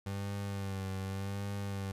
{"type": "tone with vibrato", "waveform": "30% pulse", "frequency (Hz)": 98, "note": "G2", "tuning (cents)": 0, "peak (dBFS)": -33, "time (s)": [0.06, 1.92], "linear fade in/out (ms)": 5, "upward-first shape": "sine", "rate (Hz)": 0.86, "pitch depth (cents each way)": 43, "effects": ["resampled to 32000 Hz"]}